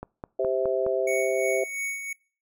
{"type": "click train", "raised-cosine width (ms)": 1, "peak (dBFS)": -21, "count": 5, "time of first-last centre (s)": [0.03, 0.865], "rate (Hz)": 4.79}
{"type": "chord", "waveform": "sine", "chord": "C major", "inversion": "second", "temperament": "just", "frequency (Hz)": [392.4, 523.3, 654.1], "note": ["G4", "C5", "E5"], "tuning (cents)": [2, 0, -14], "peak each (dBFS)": -27, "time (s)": [0.39, 1.64], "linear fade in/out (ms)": 5}
{"type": "tone with tremolo", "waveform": "square", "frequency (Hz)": 2227, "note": "C#7", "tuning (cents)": 7, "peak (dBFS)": -28, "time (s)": [1.07, 2.13], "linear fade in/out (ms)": 5, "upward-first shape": "sine", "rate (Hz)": 2.9, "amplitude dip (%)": 55}
{"effects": ["noise-tail reverb RT60 0.4 s tail -25 dB re dry"]}